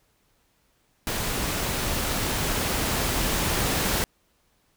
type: noise with level ramp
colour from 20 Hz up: pink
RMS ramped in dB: -28 to -24 dBFS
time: 1.07-4.04 s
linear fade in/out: 0 ms
effects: pink hiss -67 dBFS RMS until 4.76 s